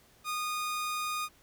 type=tone; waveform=sawtooth; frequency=1230 Hz; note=D#6; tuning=20 cents flat; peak=-28 dBFS; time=0.24-1.29 s; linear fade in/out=50 ms; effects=pink hiss -62 dBFS RMS until 1.42 s